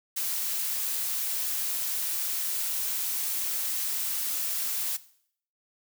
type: noise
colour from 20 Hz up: blue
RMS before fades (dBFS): -30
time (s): 0.16-4.97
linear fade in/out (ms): 10
effects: noise-tail reverb RT60 0.6 s tail -17 dB re dry